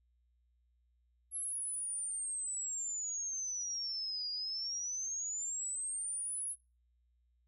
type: exponential two-way sweep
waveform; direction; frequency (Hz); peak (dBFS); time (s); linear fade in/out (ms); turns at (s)
sine; down then up; 11190 to 4826 to 10740; -36; 1.31-6.56; 50; 4.3
effects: noise-tail reverb RT60 0.3 s tail -24 dB re dry + added 60 Hz sine -70 dBFS peak until 7.47 s